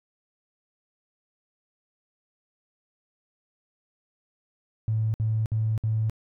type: tone bursts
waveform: triangle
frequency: 110 Hz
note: A2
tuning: in tune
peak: -18 dBFS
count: 4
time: 4.88-6.097 s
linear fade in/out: 0 ms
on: 260 ms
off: 59 ms
effects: tanh soft clip ceiling -20 dBFS